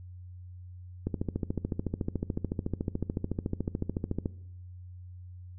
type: click train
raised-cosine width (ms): 3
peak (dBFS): -17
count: 45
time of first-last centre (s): 1.07-4.258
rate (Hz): 13.8
effects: noise-tail reverb RT60 0.8 s tail -20 dB re dry + added 90 Hz sine -43 dBFS peak until 5.58 s